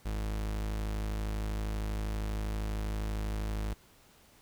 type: tone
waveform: 40% pulse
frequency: 52.6 Hz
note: G#1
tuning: 23 cents sharp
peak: -31 dBFS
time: 0.05-3.74 s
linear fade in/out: 10 ms
effects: pink hiss -61 dBFS RMS until 4.41 s